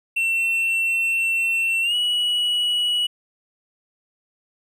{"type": "tone with pitch glide", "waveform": "triangle", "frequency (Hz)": [2701, 2928], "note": ["E7", "F#7"], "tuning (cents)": [42, -19], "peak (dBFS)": -17, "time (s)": [0.16, 3.07], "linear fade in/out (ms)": 10, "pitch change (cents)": 139, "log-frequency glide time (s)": [1.82, 1.95], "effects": []}